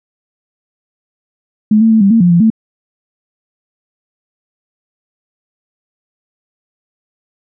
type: tone with pitch steps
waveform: sine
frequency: 213.8 / 224.3 / 221.1 / 197.1 / 227.7 / 175.9 / 171.4 / 221.9 Hz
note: A3 / A3 / A3 / G3 / A#3 / F3 / F3 / A3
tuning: -49 / +34 / +9 / +10 / -40 / +13 / -32 / +15 cents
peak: -5 dBFS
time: 1.71-2.502 s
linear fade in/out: 5 ms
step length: 99 ms
effects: none